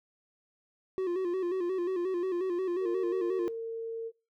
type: tone with vibrato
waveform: triangle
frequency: 362.8 Hz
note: F#4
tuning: 34 cents flat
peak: -26 dBFS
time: 0.98-3.48 s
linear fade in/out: 0 ms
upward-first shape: square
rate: 5.6 Hz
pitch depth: 67 cents each way
type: tone with pitch glide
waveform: sine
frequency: 460 to 455 Hz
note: A#4 to A#4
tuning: -23 to -42 cents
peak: -33 dBFS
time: 2.8-4.12 s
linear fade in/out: 50 ms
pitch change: -19 cents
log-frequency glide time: 3.12-3.66 s
effects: noise-tail reverb RT60 0.3 s tail -20 dB re dry